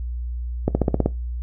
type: accelerating click train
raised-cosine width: 2 ms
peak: -4 dBFS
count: 7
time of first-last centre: 0.68-1.06 s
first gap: 70 ms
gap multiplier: 0.96
effects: noise-tail reverb RT60 0.2 s tail -19 dB re dry + added 60 Hz sine -25 dBFS peak until 1.42 s